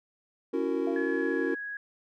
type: chord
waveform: triangle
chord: F# dominant seventh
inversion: second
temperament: just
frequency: 277.5 / 333 / 370 / 462.5 Hz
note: C#4 / E4 / F#4 / A#4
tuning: +2 / +18 / 0 / -14 cents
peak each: -30 dBFS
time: 0.53-1.55 s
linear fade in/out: 10 ms
type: tone with exponential decay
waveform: sine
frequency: 683 Hz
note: F5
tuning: 39 cents flat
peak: -34 dBFS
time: 0.87-1.22 s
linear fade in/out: 2 ms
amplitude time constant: 74 ms
type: tone with pitch glide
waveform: sine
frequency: 1700 to 1661.2 Hz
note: G#6 to G#6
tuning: +40 to 0 cents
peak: -34 dBFS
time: 0.96-1.77 s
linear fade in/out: 2 ms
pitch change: -40 cents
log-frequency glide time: 1.12-1.55 s
effects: none